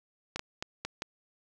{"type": "clicks", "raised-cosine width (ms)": 0.2, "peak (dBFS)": -17, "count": 5, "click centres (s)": [0.36, 0.394, 0.625, 0.85, 1.021], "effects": []}